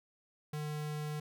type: tone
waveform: square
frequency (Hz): 150.6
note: D3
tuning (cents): +44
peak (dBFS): -37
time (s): 0.53-1.2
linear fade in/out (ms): 5
effects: none